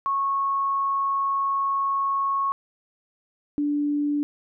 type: tone pair in turn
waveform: sine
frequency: 1100 / 291.9 Hz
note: C#6 / D4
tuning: -14 / -10 cents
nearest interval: octave + major seventh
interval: 2296 cents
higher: first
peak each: -21 dBFS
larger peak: neither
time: 0.06-2.52 / 3.58-4.23 s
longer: first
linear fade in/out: 0 ms
effects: none